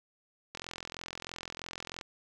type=click train; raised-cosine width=0.2 ms; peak=-22 dBFS; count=64; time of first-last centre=0.55-2.012 s; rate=43.1 Hz; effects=none